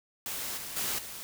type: noise with level steps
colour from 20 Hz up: white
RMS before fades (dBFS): -36 / -40 / -32 / -42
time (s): 0.26-1.23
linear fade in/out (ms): 0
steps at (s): 0.57 / 0.76 / 0.98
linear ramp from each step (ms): 10
effects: none